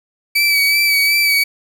30% pulse tone with vibrato, 2295 Hz, D7, 40 cents flat, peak -9 dBFS, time 0.35-1.44 s, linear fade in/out 10 ms, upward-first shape sine, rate 2.7 Hz, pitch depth 29 cents each way, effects 7-bit

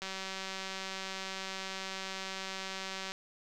click train, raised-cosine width 0.2 ms, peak -22 dBFS, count 593, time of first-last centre 0.02-3.119 s, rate 191 Hz, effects none

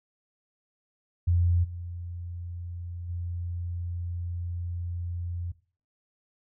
sine tone with level steps, 87 Hz, F2, 6 cents flat, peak -20 / -34 / -30 dBFS, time 1.27-5.52 s, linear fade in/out 10 ms, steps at 1.63 / 3.08 s, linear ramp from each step 20 ms, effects noise-tail reverb RT60 0.4 s tail -18 dB re dry

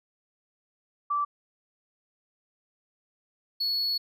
sine / triangle tone pair in turn, 1164 / 4386 Hz, D6 / C#8, -16 / -19 cents, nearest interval octave + major seventh, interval 2297 cents, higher second, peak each -24 dBFS, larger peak neither, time 1.1-1.25 / 3.6-3.98 s, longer second, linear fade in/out 10 ms, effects none

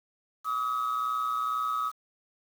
sine tone pair together, 1149.8 / 1272 Hz, D6 / D#6, -37 / +38 cents, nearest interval major second, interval 175 cents, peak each -31 / -26 dBFS, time 0.44-1.92 s, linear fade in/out 50 ms, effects tanh soft clip ceiling -24 dBFS + 8-bit

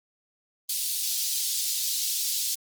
pink high-pass noise, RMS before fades -28 dBFS, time 0.69-2.55 s, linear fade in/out 5 ms, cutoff 3900 Hz, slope 24 dB/octave, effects Opus 24 kbps

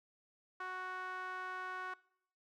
sawtooth tone with band-pass filter, 370 Hz, F#4, in tune, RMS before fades -43 dBFS, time 0.6-1.94 s, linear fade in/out 5 ms, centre 1300 Hz, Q 4.6, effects noise-tail reverb RT60 0.7 s tail -22 dB re dry

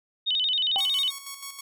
sine tone with vibrato, 3340 Hz, G#7, 9 cents sharp, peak -22 dBFS, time 0.26-1.11 s, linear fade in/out 20 ms, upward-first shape square, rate 11 Hz, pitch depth 180 cents each way
sine tone with exponential decay, 784 Hz, G5, in tune, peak -24 dBFS, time 0.76-0.91 s, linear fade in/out 0 ms, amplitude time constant 31 ms
5% pulse tone with tremolo, 1108.7 Hz, C#6, in tune, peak -23 dBFS, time 0.78-1.61 s, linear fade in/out 5 ms, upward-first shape square, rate 6.2 Hz, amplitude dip 55%
effects none

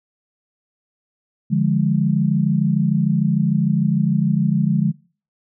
sine chord, D diminished, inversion none, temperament equal with one note detuned, 147.85 / 174.61 / 207.7 Hz, D3 / F3 / Ab3, +12 / 0 / 0 cents, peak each -19 dBFS, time 1.5-4.92 s, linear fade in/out 20 ms, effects noise-tail reverb RT60 0.4 s tail -23 dB re dry

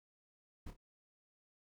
brown noise with echo, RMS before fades -43 dBFS, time 0.66-0.71 s, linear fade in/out 10 ms, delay 28 ms, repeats 2, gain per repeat -9 dB, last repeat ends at 0.766 s, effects none

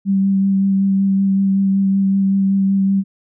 sine tone with vibrato, 194.8 Hz, G3, 11 cents flat, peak -12 dBFS, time 0.05-3.04 s, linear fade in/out 50 ms, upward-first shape sine, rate 5.3 Hz, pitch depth 14 cents each way, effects none

